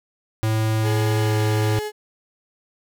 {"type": "tone with pitch glide", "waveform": "square", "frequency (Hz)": [110, 108.86], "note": ["A2", "A2"], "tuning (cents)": [0, -18], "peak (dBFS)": -19, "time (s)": [0.43, 1.79], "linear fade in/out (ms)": 0, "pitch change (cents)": -18, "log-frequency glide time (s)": [1.19, 1.36]}
{"type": "tone", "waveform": "35% pulse", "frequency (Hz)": 422.9, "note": "G#4", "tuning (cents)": 31, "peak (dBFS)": -24, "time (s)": [0.82, 1.92], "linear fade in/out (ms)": 50}
{"effects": []}